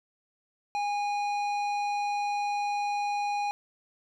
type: tone with tanh clipping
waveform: sine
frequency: 820 Hz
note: G#5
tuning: 22 cents flat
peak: -29 dBFS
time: 0.75-3.51 s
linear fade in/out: 0 ms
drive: 13 dB
effects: none